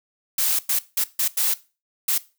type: noise bursts at uneven times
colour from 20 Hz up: blue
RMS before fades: -21 dBFS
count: 6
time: 0.38-0.59 / 0.69-0.79 / 0.97-1.04 / 1.19-1.28 / 1.37-1.54 / 2.08-2.18 s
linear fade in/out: 5 ms
effects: noise-tail reverb RT60 0.3 s tail -18 dB re dry